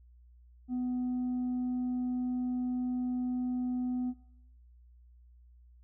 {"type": "tone with tanh clipping", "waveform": "sine", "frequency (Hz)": 249.9, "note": "B3", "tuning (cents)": 21, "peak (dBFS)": -31, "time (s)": [0.68, 4.14], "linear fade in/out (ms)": 50, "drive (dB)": 2, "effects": ["noise-tail reverb RT60 0.8 s tail -19 dB re dry", "added 60 Hz sine -55 dBFS peak until 5.83 s"]}